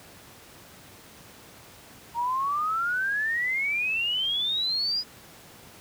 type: exponential sweep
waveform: sine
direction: up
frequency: 924 to 5000 Hz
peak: -24 dBFS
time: 2.14-5.04 s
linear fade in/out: 50 ms
effects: pink hiss -49 dBFS RMS until 5.8 s + high-pass 80 Hz 12 dB/octave